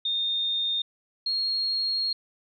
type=tone pair in turn; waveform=sine; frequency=3654 / 4272 Hz; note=A#7 / C8; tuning=-35 / +35 cents; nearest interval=minor third; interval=270 cents; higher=second; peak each=-24 dBFS; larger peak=neither; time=0.05-0.82 / 1.26-2.13 s; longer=second; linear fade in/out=5 ms; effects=none